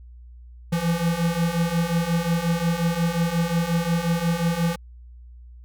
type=beating tone pair; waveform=square; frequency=165.3 / 170.9 Hz; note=E3 / F3; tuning=+5 / -37 cents; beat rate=5.6 Hz; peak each=-26 / -23 dBFS; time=0.72-4.76 s; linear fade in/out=10 ms; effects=added 60 Hz sine -41 dBFS peak until 5.64 s